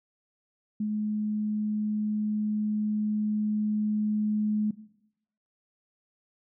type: tone with level ramp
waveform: sine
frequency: 212 Hz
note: G#3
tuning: 36 cents sharp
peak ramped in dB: -26 to -23 dBFS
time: 0.8-4.71 s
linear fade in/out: 5 ms
effects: noise-tail reverb RT60 0.8 s tail -17 dB re dry